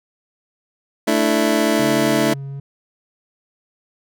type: chord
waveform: 25% pulse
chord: A suspended fourth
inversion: none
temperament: just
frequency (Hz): 220 / 293.3 / 330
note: A3 / D4 / E4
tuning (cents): 0 / -2 / +2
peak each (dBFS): -16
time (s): 1.07-2.34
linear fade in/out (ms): 10
type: tone with vibrato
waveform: triangle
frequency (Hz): 138.59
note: C#3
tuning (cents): 0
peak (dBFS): -25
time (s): 1.79-2.6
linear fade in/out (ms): 5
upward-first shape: sine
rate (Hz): 2.7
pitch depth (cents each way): 10
effects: none